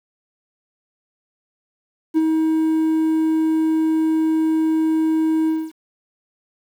triangle tone with ADSR envelope, 317.9 Hz, D#4, 37 cents sharp, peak -9 dBFS, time 2.14-5.72 s, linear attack 34 ms, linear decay 27 ms, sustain -4 dB, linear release 240 ms, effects tanh soft clip ceiling -5 dBFS + 8-bit

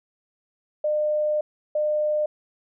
sine tone bursts at uneven times, 604 Hz, D5, 48 cents sharp, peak -20 dBFS, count 2, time 0.84-1.41 / 1.75-2.26 s, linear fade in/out 5 ms, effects none

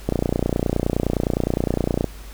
click train, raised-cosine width 2 ms, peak -6 dBFS, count 59, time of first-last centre 0.09-2.043 s, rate 29.7 Hz, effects added 50 Hz sine -36 dBFS peak until 2.33 s + pink hiss -44 dBFS RMS until 2.33 s

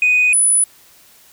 sine tone pair in turn, 2489 / 9956 Hz, D#7 / D#9, 0 / 0 cents, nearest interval 2 octaves, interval 2400 cents, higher second, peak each -9 dBFS, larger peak neither, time 0.02-0.33 / 0.33-0.64 s, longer neither, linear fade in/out 2 ms, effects tanh soft clip ceiling -7 dBFS + white hiss -48 dBFS RMS until 1.32 s

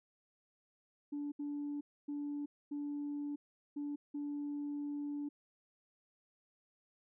sine tone bursts at uneven times, 290 Hz, D4, 22 cents flat, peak -36 dBFS, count 6, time 1.12-1.32 / 1.39-1.81 / 2.08-2.46 / 2.71-3.36 / 3.76-3.96 / 4.14-5.29 s, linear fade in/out 10 ms, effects tanh soft clip ceiling -34 dBFS

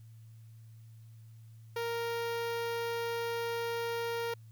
sawtooth tone with notch filter, 466.2 Hz, A#4, in tune, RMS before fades -35 dBFS, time 1.76-4.34 s, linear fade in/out 5 ms, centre 7900 Hz, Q 1.1, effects added 112 Hz sine -50 dBFS peak until 4.51 s + white hiss -71 dBFS RMS until 4.51 s

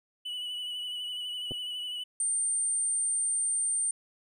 triangle tone with vibrato, 2960 Hz, F#7, in tune, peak -32 dBFS, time 0.25-2.04 s, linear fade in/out 10 ms, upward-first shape sine, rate 12 Hz, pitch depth 28 cents each way
clicks, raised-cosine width 2 ms, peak -27 / -26 dBFS, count 2, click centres 1.51 / 1.518 s
sine tone, 8870 Hz, C#9, in tune, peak -26 dBFS, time 2.2-3.91 s, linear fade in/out 2 ms
effects none

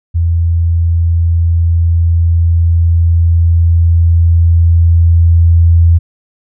sine tone with level ramp, 84 Hz, E2, 33 cents sharp, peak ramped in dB -8 to -3 dBFS, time 0.14-5.99 s, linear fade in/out 20 ms, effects none

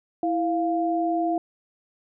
sine tone pair together, 329.6 / 698.4 Hz, E4 / F5, 0 / 0 cents, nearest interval octave + minor second, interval 1300 cents, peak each -24 / -24 dBFS, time 0.23-1.38 s, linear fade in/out 2 ms, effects none

